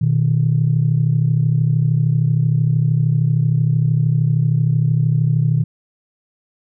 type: tone pair together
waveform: sine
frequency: 121.2 / 154.24 Hz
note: B2 / D#3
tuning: -32 / -15 cents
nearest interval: major third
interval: 417 cents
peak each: -15 dBFS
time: 0.01-5.64 s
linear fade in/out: 10 ms
effects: tanh soft clip ceiling -5 dBFS

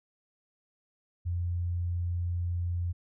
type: tone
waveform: sine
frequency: 87.31 Hz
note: F2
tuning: in tune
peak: -28 dBFS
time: 1.25-2.93 s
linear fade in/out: 20 ms
effects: none

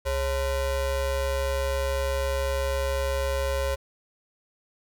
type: ring-modulated tone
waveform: square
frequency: 240 Hz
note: B3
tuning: 49 cents flat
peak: -22 dBFS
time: 0.05-3.76 s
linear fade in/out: 20 ms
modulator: 306 Hz
effects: none

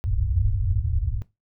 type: low-pass noise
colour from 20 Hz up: white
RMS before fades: -23 dBFS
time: 0.04-1.22 s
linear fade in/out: 0 ms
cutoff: 110 Hz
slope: 96 dB/octave
effects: noise-tail reverb RT60 0.2 s tail -17 dB re dry

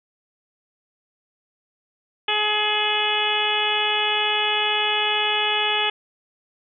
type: harmonic tone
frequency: 422.2 Hz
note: G#4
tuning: 29 cents sharp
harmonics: 1 / 2 / 3 / 4 / 5 / 6 / 7 / 8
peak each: -30 / -26 / -31 / -30 / -30 / -26 / -25 / -26 dBFS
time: 2.28-5.9 s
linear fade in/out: 5 ms
effects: none

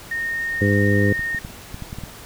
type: tone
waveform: sine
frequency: 1843 Hz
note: A#6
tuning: 20 cents flat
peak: -22 dBFS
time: 0.11-1.39 s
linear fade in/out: 5 ms
type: harmonic tone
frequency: 101.4 Hz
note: G#2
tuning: 41 cents flat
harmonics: 1 / 2 / 3 / 4 / 5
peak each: -18 / -21 / -23 / -24 / -25 dBFS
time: 0.61-1.13 s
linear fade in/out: 5 ms
type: clicks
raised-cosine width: 5 ms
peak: -19 dBFS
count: 8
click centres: 1.194 / 1.347 / 1.449 / 1.744 / 1.823 / 1.929 / 1.986 / 2.037 s
effects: pink hiss -40 dBFS RMS until 2.25 s

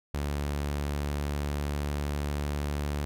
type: tone with pitch glide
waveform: sawtooth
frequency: 72.2 to 72.83 Hz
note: D2 to D2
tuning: -29 to -14 cents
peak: -25 dBFS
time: 0.14-3.05 s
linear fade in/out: 0 ms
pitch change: +15 cents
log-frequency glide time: 0.25-2.71 s
effects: none

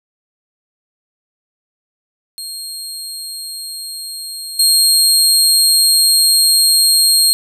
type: tone with level steps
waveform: 25% pulse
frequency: 4236 Hz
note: C8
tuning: 21 cents sharp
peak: -20 / -4 dBFS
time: 2.38-7.33 s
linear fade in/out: 0 ms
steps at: 4.59 s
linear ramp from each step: 5 ms
effects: none

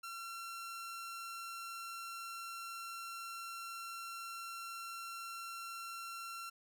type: tone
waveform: sawtooth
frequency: 1361 Hz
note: F6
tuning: 45 cents flat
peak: -40 dBFS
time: 0.03-6.5 s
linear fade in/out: 10 ms
effects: none

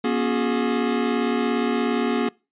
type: tone cluster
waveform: square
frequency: 239.6 / 276.9 / 363.1 / 419.3 Hz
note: A#3 / C#4 / F#4 / G#4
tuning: +48 / -2 / -33 / +17 cents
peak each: -24 / -28 / -29 / -27 dBFS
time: 0.04-2.29 s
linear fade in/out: 5 ms
effects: noise-tail reverb RT60 0.3 s tail -25 dB re dry + resampled to 8000 Hz

